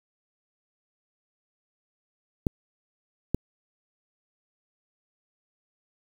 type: clicks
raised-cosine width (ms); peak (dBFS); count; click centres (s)
3; -10; 2; 2.468 / 3.346
effects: 7-bit

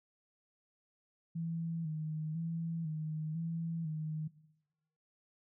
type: tone with vibrato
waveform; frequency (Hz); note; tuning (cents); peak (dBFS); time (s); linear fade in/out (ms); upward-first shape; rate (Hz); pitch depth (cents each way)
sine; 160.4; E3; -47; -35; 1.35-4.28; 10; square; 1; 54
effects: noise-tail reverb RT60 0.9 s tail -18 dB re dry

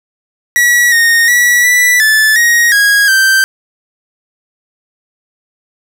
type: tone with pitch steps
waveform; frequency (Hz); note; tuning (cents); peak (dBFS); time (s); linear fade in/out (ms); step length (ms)
45% pulse; 1931 / 1851 / 1940 / 1969 / 1744 / 1881 / 1646 / 1560; B6 / A#6 / B6 / B6 / A6 / A#6 / G#6 / G6; -39 / -13 / -31 / -6 / -16 / +15 / -16 / -9; -6; 0.56-3.44; 0; 360
effects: none

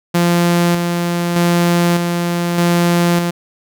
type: tone with tremolo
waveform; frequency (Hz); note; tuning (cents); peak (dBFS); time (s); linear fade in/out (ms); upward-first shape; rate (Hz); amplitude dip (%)
sawtooth; 172.9; F3; -17; -7; 0.14-3.31; 10; square; 0.82; 40
effects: none

